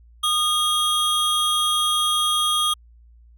square tone pair together, 1225 / 3270 Hz, D#6 / G#7, -27 / -28 cents, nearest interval octave + perfect fourth, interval 1699 cents, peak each -23 / -21 dBFS, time 0.23-2.74 s, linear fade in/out 10 ms, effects added 58 Hz sine -47 dBFS peak until 3.37 s

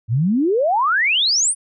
sine exponential sweep, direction up, 104.1 to 9800 Hz, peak -14 dBFS, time 0.08-1.55 s, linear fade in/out 50 ms, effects none

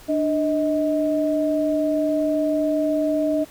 sine tone pair together, 297.3 / 630 Hz, D4 / D#5, +21 / +21 cents, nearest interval octave + minor second, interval 1300 cents, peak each -21 dBFS, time 0.08-3.45 s, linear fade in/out 20 ms, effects pink hiss -46 dBFS RMS until 3.5 s

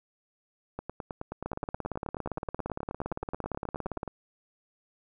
two click trains, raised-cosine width 1 ms, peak -19 / -21 dBFS, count 46 / 32, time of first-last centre 1.46-4.031 / 0.79-4.077 s, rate 17.5 / 9.43 Hz, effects none

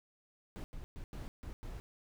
brown noise bursts at uneven times, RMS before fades -44 dBFS, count 6, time 0.56-0.64 / 0.73-0.84 / 0.96-1.04 / 1.13-1.28 / 1.43-1.53 / 1.63-1.8 s, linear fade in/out 0 ms, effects none

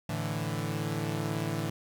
sawtooth chord, A suspended fourth, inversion none, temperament equal, 110 / 146.83 / 164.81 Hz, A2 / D3 / E3, 0 / 0 / 0 cents, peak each -31 dBFS, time 0.09-1.7 s, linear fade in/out 5 ms, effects 10-bit

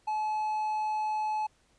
triangle tone, 858 Hz, A5, 44 cents flat, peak -26 dBFS, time 0.07-1.47 s, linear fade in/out 10 ms, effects pink hiss -67 dBFS RMS until 1.78 s + resampled to 22050 Hz

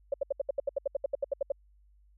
sine tone bursts, 556 Hz, C#5, 5 cents sharp, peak -25 dBFS, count 16, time 0.12-1.52 s, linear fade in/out 5 ms, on 20 ms, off 72 ms, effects added 50 Hz sine -59 dBFS peak until 2.17 s

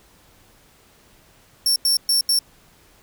sawtooth tone bursts at uneven times, 5450 Hz, F8, 43 cents flat, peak -13 dBFS, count 4, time 1.66-1.76 / 1.85-1.97 / 2.09-2.21 / 2.29-2.39 s, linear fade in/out 2 ms, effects pink hiss -54 dBFS RMS until 3.02 s

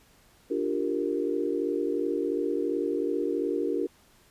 sine chord, G minor seventh, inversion second, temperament equal with one note detuned, 293.7 / 349.2 / 392 / 463.5 Hz, D4 / F4 / G4 / Bb4, 0 / 0 / 0 / -10 cents, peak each -31 dBFS, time 0.5-3.87 s, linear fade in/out 10 ms, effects pink hiss -60 dBFS RMS until 4.3 s + resampled to 32000 Hz

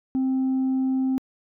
sine tone, 262.5 Hz, C4, 6 cents sharp, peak -18 dBFS, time 0.15-1.18 s, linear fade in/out 0 ms, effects tanh soft clip ceiling -19 dBFS

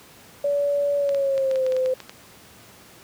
sine tone with pitch glide, 572 to 515.5 Hz, D5 to C5, -46 to -26 cents, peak -19 dBFS, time 0.44-1.94 s, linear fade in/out 5 ms, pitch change -180 cents, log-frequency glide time 0.97-1.7 s
clicks, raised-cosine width 0.2 ms, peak -19 dBFS, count 11, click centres 1.092 / 1.147 / 1.379 / 1.513 / 1.558 / 1.665 / 1.722 / 1.766 / 1.86 / 2.003 / 2.095 s
effects pink hiss -48 dBFS RMS until 3.03 s + high-pass 100 Hz 12 dB/octave

